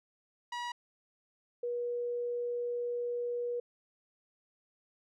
sawtooth / sine tone pair in turn, 964 / 482 Hz, B5 / B4, -42 / -42 cents, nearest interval octave, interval 1200 cents, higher first, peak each -32 / -32 dBFS, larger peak neither, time 0.52-0.72 / 1.63-3.6 s, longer second, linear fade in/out 5 ms, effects low-pass 5000 Hz 12 dB/octave

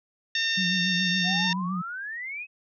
harmonic tone, 909 Hz, A#5, 44 cents flat, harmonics 2 / 3 / 4 / 5 / 6 / 7, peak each -28 / -31 / -28 / -38 / -32 / -42 dBFS, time 0.35-1.53 s, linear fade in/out 2 ms
sine tone with vibrato, 181.9 Hz, F#3, 29 cents flat, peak -27 dBFS, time 0.57-1.82 s, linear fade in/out 10 ms, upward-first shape triangle, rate 7.1 Hz, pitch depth 80 cents each way
sine exponential sweep, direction up, 698.5 to 2588 Hz, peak -32 dBFS, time 1.23-2.47 s, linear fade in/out 50 ms
effects none

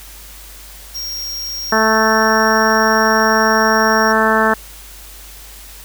square tone, 5588 Hz, F8, in tune, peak -23 dBFS, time 0.94-4.13 s, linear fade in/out 20 ms
harmonic tone, 220 Hz, A3, in tune, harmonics 1 / 2 / 3 / 4 / 5 / 6 / 7 / 8, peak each -19 / -19 / -19 / -19 / -19 / -19 / -19 / -19 dBFS, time 1.72-4.54 s, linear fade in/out 5 ms
effects added 50 Hz sine -38 dBFS peak until 5.84 s + white hiss -38 dBFS RMS until 5.84 s

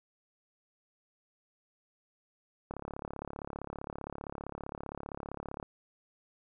click train, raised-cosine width 1 ms, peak -25 dBFS, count 104, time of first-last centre 2.71-5.628 s, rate 35.3 Hz, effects none

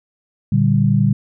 sine chord, G minor, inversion first, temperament equal, 116.54 / 146.83 / 196 Hz, Bb2 / D3 / G3, 0 / 0 / 0 cents, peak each -16 dBFS, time 0.52-1.13 s, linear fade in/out 5 ms, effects none

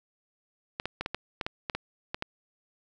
clicks, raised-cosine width 0.3 ms, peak -15 dBFS, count 11, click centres 0.799 / 0.856 / 1.01 / 1.061 / 1.146 / 1.412 / 1.465 / 1.698 / 1.75 / 2.145 / 2.224 s, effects none

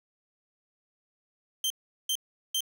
sawtooth tone bursts, 3135 Hz, G7, 1 cent flat, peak -23 dBFS, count 3, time 1.64-2.606 s, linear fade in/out 2 ms, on 62 ms, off 390 ms, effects none

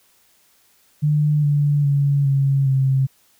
sine tone with pitch steps, 149.5 / 145.41 / 141.44 / 137.57 / 133.81 Hz, D3 / D3 / C#3 / C#3 / C3, +31 / -17 / +35 / -13 / +39 cents, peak -14 dBFS, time 1.02-3.07 s, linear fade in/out 20 ms, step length 410 ms, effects white hiss -58 dBFS RMS until 3.39 s

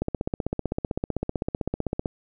click train, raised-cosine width 2 ms, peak -12 dBFS, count 33, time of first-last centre 0.02-2.058 s, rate 15.7 Hz, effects none

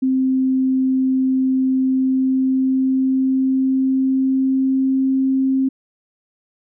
sine tone with pitch glide, 261.6 to 265.6 Hz, C4 to C4, 0 to +26 cents, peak -14 dBFS, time 0.02-5.69 s, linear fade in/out 10 ms, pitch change +26 cents, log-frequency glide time 1.83-5.08 s, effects none

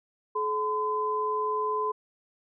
sine tone pair together, 428 / 1018 Hz, A4 / C6, -48 / -48 cents, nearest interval octave + minor third, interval 1500 cents, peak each -30 / -27 dBFS, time 0.35-1.92 s, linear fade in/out 10 ms, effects none

